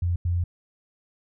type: tone bursts at uneven times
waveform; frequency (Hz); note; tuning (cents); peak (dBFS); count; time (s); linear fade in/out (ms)
sine; 87.31; F2; 0; -21; 2; 0.02-0.16 / 0.25-0.44; 5
effects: none